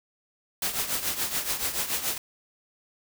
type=noise with tremolo; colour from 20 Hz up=white; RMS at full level=-26 dBFS; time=0.62-2.18 s; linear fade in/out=2 ms; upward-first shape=triangle; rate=7 Hz; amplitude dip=75%; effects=none